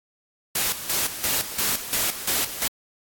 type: noise with tremolo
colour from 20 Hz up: white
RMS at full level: -23 dBFS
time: 0.55-2.68 s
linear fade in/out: 5 ms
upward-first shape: square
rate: 2.9 Hz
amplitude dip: 70%
effects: AAC 64 kbps